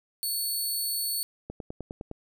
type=tone; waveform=10% pulse; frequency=4435 Hz; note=C#8; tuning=in tune; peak=-21 dBFS; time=0.23-1.23 s; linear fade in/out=0 ms
type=click train; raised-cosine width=2 ms; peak=-23 dBFS; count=7; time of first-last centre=1.5-2.113 s; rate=9.78 Hz
effects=none